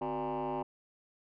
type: tone with frequency modulation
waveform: sine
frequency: 594 Hz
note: D5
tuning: 20 cents sharp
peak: -30 dBFS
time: 0.01-0.63 s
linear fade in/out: 10 ms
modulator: 111 Hz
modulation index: 3.4
effects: tanh soft clip ceiling -31 dBFS